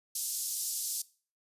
white band-pass noise, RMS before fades -35 dBFS, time 0.15-1.02 s, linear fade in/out 5 ms, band 4900 to 13000 Hz, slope 24 dB/octave, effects noise-tail reverb RT60 0.4 s tail -20 dB re dry + resampled to 32000 Hz

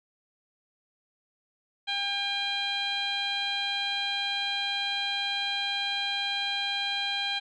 15% pulse tone with low-pass filter, 802 Hz, G5, 39 cents sharp, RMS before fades -30 dBFS, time 1.87-7.4 s, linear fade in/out 20 ms, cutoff 3700 Hz, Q 8.6, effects none

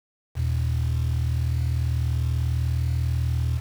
sine tone pair together, 79.87 / 120 Hz, D#2 / B2, +46 / -49 cents, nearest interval perfect fifth, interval 705 cents, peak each -22 / -23 dBFS, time 0.35-3.61 s, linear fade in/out 50 ms, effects tanh soft clip ceiling -16 dBFS + 7-bit

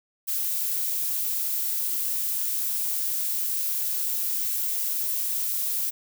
violet noise, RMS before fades -27 dBFS, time 0.27-5.91 s, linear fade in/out 20 ms, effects none

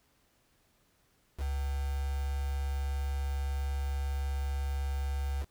sine tone with quantisation, 69.3 Hz, C#2, in tune, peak -30 dBFS, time 1.37-5.46 s, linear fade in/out 50 ms, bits 7, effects pink hiss -70 dBFS RMS until 5.5 s

